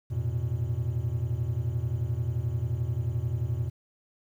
triangle tone cluster, 86 / 112.5 / 123.9 Hz, F2 / A2 / B2, -26 / +39 / +6 cents, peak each -31 / -29 / -28 dBFS, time 0.1-3.7 s, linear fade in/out 20 ms, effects 10-bit

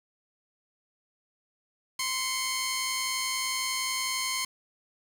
10% pulse tone pair together, 1040 / 2191 Hz, C6 / C#7, -11 / -21 cents, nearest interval octave + minor second, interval 1290 cents, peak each -22 dBFS, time 1.99-4.45 s, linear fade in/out 5 ms, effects low-pass 12000 Hz 12 dB/octave + 7-bit

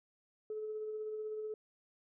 sine tone with tremolo, 430.5 Hz, A4, 38 cents flat, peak -36 dBFS, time 0.5-1.54 s, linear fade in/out 2 ms, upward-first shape sine, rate 16 Hz, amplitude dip 30%, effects tanh soft clip ceiling -32 dBFS

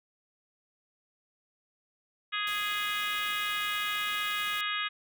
harmonic tone, 415.3 Hz, G#4, in tune, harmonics 3 / 4 / 5 / 6 / 7 / 8 / 9, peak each -35 / -36 / -37 / -38 / -38 / -39 / -40 dBFS, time 2.32-4.89 s, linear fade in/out 20 ms
white noise, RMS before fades -44 dBFS, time 2.47-4.61 s, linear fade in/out 2 ms
effects none

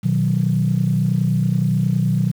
sine chord, B major, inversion none, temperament equal, 123.47 / 155.56 / 185 Hz, B2 / D#3 / F#3, 0 / 0 / 0 cents, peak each -19 dBFS, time 0.03-2.32 s, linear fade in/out 20 ms, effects tanh soft clip ceiling -7 dBFS + 7-bit

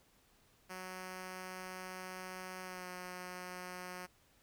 5% pulse tone with pitch glide, 185 to 181.3 Hz, F#3 to F#3, 0 to -35 cents, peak -33 dBFS, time 0.69-4.07 s, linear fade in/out 20 ms, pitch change -35 cents, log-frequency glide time 2.64-2.87 s, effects pink hiss -69 dBFS RMS until 4.42 s

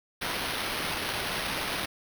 white noise with sample-and-hold, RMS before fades -32 dBFS, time 0.21-1.86 s, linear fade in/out 10 ms, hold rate 7350 Hz, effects none

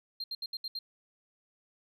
sine tone bursts, 4186 Hz, C8, in tune, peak -32 dBFS, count 6, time 0.2-0.79 s, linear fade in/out 5 ms, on 40 ms, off 70 ms, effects tanh soft clip ceiling -33 dBFS

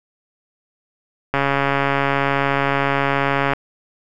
click train, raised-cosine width 0.5 ms, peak -3 dBFS, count 306, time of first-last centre 1.34-3.534 s, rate 139 Hz, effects none

